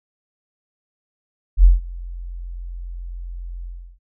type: tone with ADSR envelope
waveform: sine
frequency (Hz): 43.65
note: F1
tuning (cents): 0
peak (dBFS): -4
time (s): 1.57-3.99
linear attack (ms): 69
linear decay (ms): 160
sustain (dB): -24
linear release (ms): 340
effects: none